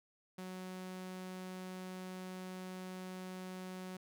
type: tone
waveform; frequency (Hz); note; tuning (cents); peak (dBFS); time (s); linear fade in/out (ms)
sawtooth; 185; F#3; 0; -40; 0.38-3.97; 5
effects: none